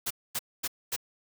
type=noise bursts; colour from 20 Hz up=white; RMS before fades=-31 dBFS; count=4; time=0.06-0.964 s; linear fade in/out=10 ms; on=46 ms; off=240 ms; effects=none